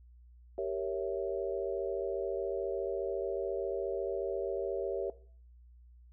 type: chord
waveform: sine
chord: G diminished seventh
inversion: none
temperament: equal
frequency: 392 / 466.2 / 554.4 / 659.3 Hz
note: G4 / Bb4 / Db5 / Fb5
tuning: 0 / 0 / 0 / 0 cents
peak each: -36 / -38 / -37 / -39 dBFS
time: 0.58-5.1 s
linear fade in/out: 2 ms
effects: noise-tail reverb RT60 0.5 s tail -18 dB re dry + added 60 Hz sine -54 dBFS peak until 6.12 s